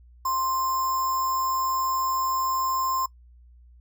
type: tone with sample-and-hold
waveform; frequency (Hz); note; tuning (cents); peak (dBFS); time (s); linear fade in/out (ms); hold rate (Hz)
sine; 1046.5; C6; 0; -23; 0.25-3.06; 5; 6300
effects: noise-tail reverb RT60 0.1 s tail -20 dB re dry + added 60 Hz sine -49 dBFS peak until 3.8 s